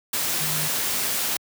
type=tone in noise; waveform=sine; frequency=154.3 Hz; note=D#3; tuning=14 cents flat; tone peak=-31 dBFS; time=0.41-0.68 s; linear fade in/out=5 ms; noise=white; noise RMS=-25 dBFS; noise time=0.13-1.37 s; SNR=-9 dB; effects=high-pass 100 Hz 12 dB/octave